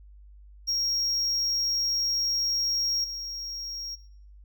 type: tone with level steps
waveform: triangle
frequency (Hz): 5588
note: F8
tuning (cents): 0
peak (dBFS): -23 / -32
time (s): 0.67-3.96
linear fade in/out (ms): 20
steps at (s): 3.04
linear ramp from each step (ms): 2
effects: noise-tail reverb RT60 0.6 s tail -20 dB re dry + added 50 Hz sine -47 dBFS peak until 4.44 s